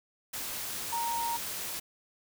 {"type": "tone in noise", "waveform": "sine", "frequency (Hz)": 932.3, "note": "A#5", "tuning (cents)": 0, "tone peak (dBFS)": -30, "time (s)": [0.92, 1.37], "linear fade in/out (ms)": 10, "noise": "white", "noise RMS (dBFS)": -37, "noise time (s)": [0.33, 1.8], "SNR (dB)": 4, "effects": []}